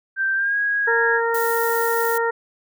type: tone with pitch glide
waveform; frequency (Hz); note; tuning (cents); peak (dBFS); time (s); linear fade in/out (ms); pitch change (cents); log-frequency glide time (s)
sine; 1567 to 1648.7; G6 to G#6; -1 to -13; -18; 0.16-1.21; 50; +88; 0.35-0.57
type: harmonic tone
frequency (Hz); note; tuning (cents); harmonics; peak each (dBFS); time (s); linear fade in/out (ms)
462.1; A#4; -15; 1 / 2 / 3 / 4; -21 / -24 / -26 / -27; 0.87-2.31; 10
type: noise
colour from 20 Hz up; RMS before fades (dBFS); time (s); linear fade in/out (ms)
violet; -29; 1.34-2.18; 5
effects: none